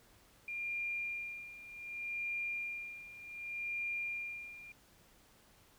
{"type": "tone with tremolo", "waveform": "sine", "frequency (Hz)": 2400, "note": "D7", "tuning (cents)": 37, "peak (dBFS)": -35, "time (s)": [0.48, 4.72], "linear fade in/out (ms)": 2, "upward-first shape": "sine", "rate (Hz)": 0.66, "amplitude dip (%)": 80, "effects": ["pink hiss -65 dBFS RMS until 5.78 s"]}